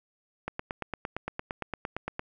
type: click train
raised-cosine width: 0.5 ms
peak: -17 dBFS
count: 16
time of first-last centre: 0.48-2.194 s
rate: 8.75 Hz
effects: none